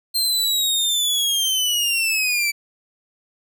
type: linear sweep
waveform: sawtooth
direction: down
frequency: 4185 to 2300 Hz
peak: -15 dBFS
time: 0.14-2.52 s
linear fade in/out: 20 ms
effects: none